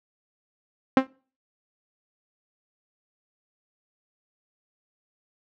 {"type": "tone with exponential decay", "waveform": "sawtooth", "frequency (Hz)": 263.9, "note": "C4", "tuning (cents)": 15, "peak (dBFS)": -7, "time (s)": [0.97, 1.07], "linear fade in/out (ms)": 2, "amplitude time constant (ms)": 21, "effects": ["noise-tail reverb RT60 0.4 s tail -25 dB re dry", "low-pass 2000 Hz 12 dB/octave"]}